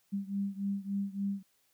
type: beating tone pair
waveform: sine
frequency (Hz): 197.3 / 200.8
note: G3 / G3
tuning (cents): +11 / +42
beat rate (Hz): 3.5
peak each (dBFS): -34 / -36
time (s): 0.12-1.43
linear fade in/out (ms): 20
effects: white hiss -72 dBFS RMS until 1.73 s